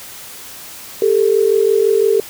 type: tone pair together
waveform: sine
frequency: 399.9 / 445.8 Hz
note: G4 / A4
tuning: +35 / +23 cents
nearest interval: major second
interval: 188 cents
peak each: -13 dBFS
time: 1.02-2.2 s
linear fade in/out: 2 ms
effects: white hiss -34 dBFS RMS until 2.29 s